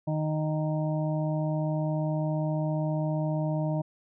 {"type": "harmonic tone", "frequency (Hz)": 154.8, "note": "D#3", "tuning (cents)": -9, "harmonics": [1, 2, 4, 5, 6], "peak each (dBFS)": [-27, -34, -33, -43, -41], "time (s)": [0.07, 3.82], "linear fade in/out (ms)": 10, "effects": []}